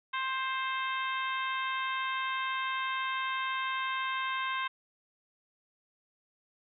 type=harmonic tone; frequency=526 Hz; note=C5; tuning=9 cents sharp; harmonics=2 / 3 / 4 / 5 / 6 / 7; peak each=-33 / -37 / -39 / -41 / -43 / -44 dBFS; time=0.13-4.68 s; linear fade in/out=10 ms; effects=none